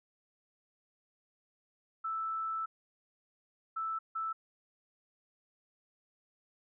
sine tone bursts at uneven times, 1318.5 Hz, E6, in tune, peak -33 dBFS, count 3, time 2.04-2.66 / 3.76-3.99 / 4.15-4.33 s, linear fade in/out 10 ms, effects none

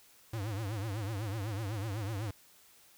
square tone with vibrato, 105 Hz, G#2, 19 cents sharp, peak -35 dBFS, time 0.33-2.31 s, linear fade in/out 5 ms, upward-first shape triangle, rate 8 Hz, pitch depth 200 cents each way, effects white hiss -61 dBFS RMS until 2.97 s

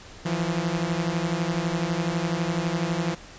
sawtooth beating tone pair, 163.2 / 175.2 Hz, E3 / F3, -17 / +6 cents, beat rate 12 Hz, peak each -23 dBFS, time 0.25-3.15 s, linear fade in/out 10 ms, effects pink hiss -45 dBFS RMS until 3.38 s + resampled to 16000 Hz

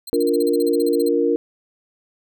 15% pulse tone bursts, 4157 Hz, C8, 12 cents flat, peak -24 dBFS, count 16, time 0.07-1.088 s, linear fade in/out 5 ms, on 28 ms, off 38 ms
sine chord, Bb major, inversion first, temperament equal with one note detuned, 291 / 349.2 / 466.2 Hz, D4 / F4 / Bb4, -16 / 0 / 0 cents, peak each -21 / -21 / -18 dBFS, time 0.13-1.36 s, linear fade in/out 0 ms
effects none

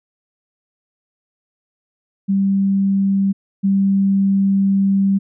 sine tone pair in turn, 195.8 / 195.8 Hz, G3 / G3, -2 / -2 cents, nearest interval unison, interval 0 cents, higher neither, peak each -13 / -12 dBFS, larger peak second, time 2.28-3.33 / 3.63-5.19 s, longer second, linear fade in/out 20 ms, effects none

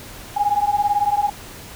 sine beating tone pair, 813 / 831 Hz, G#5 / G#5, -37 / +1 cents, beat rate 18 Hz, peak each -19 dBFS, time 0.36-1.3 s, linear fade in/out 10 ms, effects added 101 Hz sine -48 dBFS peak until 1.75 s + pink hiss -38 dBFS RMS until 1.75 s

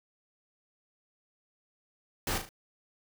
pink noise with echo, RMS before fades -32 dBFS, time 2.27-2.38 s, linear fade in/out 2 ms, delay 37 ms, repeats 3, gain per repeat -7 dB, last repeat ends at 2.491 s, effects none

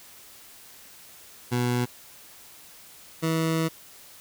20% pulse tone pair in turn, 122.5 / 161.96 Hz, B2 / E3, -14 / -30 cents, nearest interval perfect fourth, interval 484 cents, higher second, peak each -18 dBFS, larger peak neither, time 1.51-1.86 / 3.22-3.69 s, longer second, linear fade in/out 20 ms, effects white hiss -49 dBFS RMS until 4.2 s

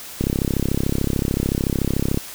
click train, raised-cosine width 3 ms, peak -7 dBFS, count 67, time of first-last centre 0.21-2.174 s, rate 33.6 Hz, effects white hiss -36 dBFS RMS until 2.34 s

